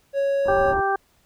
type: tone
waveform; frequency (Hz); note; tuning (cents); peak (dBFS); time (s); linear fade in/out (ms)
triangle; 554.4; C#5; 0; -17; 0.13-0.75; 50
type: low-pass noise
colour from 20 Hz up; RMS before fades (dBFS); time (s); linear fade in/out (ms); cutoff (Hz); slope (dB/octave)
pink; -32; 0.45-0.81; 10; 1200; 96
type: harmonic tone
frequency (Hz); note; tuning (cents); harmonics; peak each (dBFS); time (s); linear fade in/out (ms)
392; G4; 0; 1 / 2 / 3 / 4; -25 / -22 / -27 / -27; 0.48-0.96; 5
effects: pink hiss -62 dBFS RMS until 1.25 s